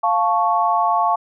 sine chord, F augmented, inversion none, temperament equal with one note detuned, 698.5 / 877 / 1108.7 Hz, F5 / A5 / C#6, 0 / -6 / 0 cents, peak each -19 dBFS, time 0.03-1.16 s, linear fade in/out 10 ms, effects none

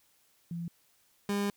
sine / 30% pulse tone pair in turn, 170 / 202.2 Hz, F3 / G#3, -46 / -46 cents, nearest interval minor third, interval 300 cents, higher second, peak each -34 / -26 dBFS, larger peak second, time 0.51-0.68 / 1.29-1.5 s, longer second, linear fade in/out 2 ms, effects white hiss -68 dBFS RMS until 1.56 s

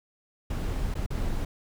brown noise with dropouts, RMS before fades -29 dBFS, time 0.5-1.45 s, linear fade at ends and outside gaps 5 ms, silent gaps 0.942-0.952 / 1.063-1.104 s, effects none

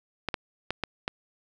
clicks, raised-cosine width 0.3 ms, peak -12 dBFS, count 5, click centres 0.287 / 0.342 / 0.706 / 0.837 / 1.079 s, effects none

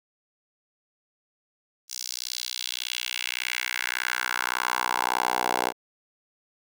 10% pulse tone with high-pass filter sweep, 61.74 Hz, B1, in tune, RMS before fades -29 dBFS, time 1.88-5.73 s, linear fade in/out 50 ms, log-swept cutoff 5700 to 610 Hz, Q 2.3, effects none

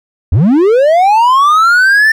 triangle linear sweep, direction up, 69.3 to 1799 Hz, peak -3 dBFS, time 0.32-2.12 s, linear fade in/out 5 ms, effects none

